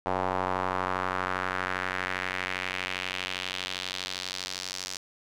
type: tone with band-pass filter sweep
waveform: square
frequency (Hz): 46.25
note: F#1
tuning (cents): 0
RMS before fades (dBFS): -32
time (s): 0.06-4.97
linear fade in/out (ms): 0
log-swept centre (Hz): 820 to 5600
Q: 1.9
effects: none